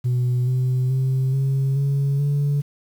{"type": "tone with pitch steps", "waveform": "sine", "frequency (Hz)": [124.2, 127.84, 131.59, 135.44, 139.41, 143.49], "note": ["B2", "C3", "C3", "C#3", "C#3", "D3"], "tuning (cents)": [10, -40, 10, -40, 10, -40], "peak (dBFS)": -15, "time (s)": [0.04, 2.62], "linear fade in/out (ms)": 20, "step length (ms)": 430, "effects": ["tanh soft clip ceiling -16 dBFS", "8-bit"]}